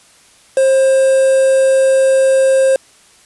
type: tone with quantisation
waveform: triangle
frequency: 532 Hz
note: C5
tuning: 29 cents sharp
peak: -6 dBFS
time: 0.57-2.76 s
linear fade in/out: 2 ms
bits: 4
effects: white hiss -47 dBFS RMS until 3.25 s + resampled to 24000 Hz